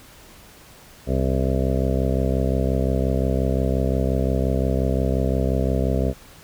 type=harmonic tone; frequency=65.7 Hz; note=C2; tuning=8 cents sharp; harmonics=1 / 2 / 3 / 4 / 6 / 7 / 8 / 9 / 10; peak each=-22 / -25 / -27 / -28 / -30 / -30 / -31 / -32 / -32 dBFS; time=1.06-6.14 s; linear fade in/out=50 ms; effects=pink hiss -47 dBFS RMS until 6.43 s